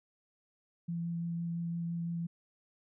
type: tone with vibrato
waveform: sine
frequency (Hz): 169.3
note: E3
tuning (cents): +46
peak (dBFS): -33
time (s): 0.88-2.27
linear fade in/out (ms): 10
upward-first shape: sine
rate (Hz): 5.9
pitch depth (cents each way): 9
effects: none